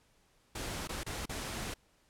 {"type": "noise with dropouts", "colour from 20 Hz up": "pink", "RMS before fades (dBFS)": -39, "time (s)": [0.55, 1.74], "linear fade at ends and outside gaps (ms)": 5, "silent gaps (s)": [[0.875, 0.891], [1.034, 1.063], [1.257, 1.293]], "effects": ["pink hiss -69 dBFS RMS until 2.09 s", "low-pass 11000 Hz 12 dB/octave"]}